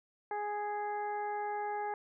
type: harmonic tone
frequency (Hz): 415.3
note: G#4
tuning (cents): 0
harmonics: 1 / 2 / 3 / 4 / 5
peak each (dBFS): -40 / -35 / -50 / -47 / -51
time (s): 0.31-1.94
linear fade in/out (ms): 2
effects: none